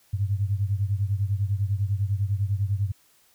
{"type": "beating tone pair", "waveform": "sine", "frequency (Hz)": [97.1, 107.1], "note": ["G2", "A2"], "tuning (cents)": [-16, -46], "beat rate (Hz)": 10, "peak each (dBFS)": [-24, -27], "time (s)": [0.13, 2.92], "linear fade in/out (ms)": 10, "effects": ["white hiss -61 dBFS RMS until 3.34 s"]}